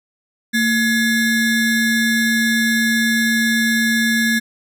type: ring-modulated tone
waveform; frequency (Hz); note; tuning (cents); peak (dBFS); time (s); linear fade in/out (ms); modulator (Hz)
square; 957; A#5; +45; -12; 0.53-4.4; 20; 730
effects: none